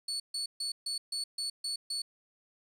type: tone bursts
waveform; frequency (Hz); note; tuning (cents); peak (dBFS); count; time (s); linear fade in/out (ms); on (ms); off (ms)
35% pulse; 4435; C#8; 0; -31; 8; 0.08-2.02; 5; 120; 140
effects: resampled to 32000 Hz + 10-bit